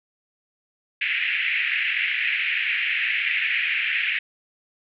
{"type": "band-pass noise", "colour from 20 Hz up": "white", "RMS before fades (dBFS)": -24, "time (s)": [1.01, 4.19], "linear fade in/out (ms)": 5, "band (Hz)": [1800, 2700], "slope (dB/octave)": 48, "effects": []}